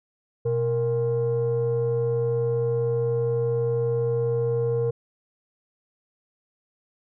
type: tone pair together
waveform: sine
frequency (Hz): 123.47 / 466.2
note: B2 / A#4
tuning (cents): 0 / 0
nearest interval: octave + major seventh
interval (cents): 2300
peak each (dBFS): -24 / -21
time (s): 0.45-4.91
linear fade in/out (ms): 10
effects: tanh soft clip ceiling -17 dBFS